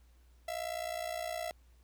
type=ring-modulated tone; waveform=45% pulse; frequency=667 Hz; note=E5; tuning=20 cents sharp; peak=-33 dBFS; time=0.48-1.51 s; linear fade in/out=0 ms; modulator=29.8 Hz; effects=added 60 Hz sine -59 dBFS peak until 1.83 s + pink hiss -72 dBFS RMS until 1.83 s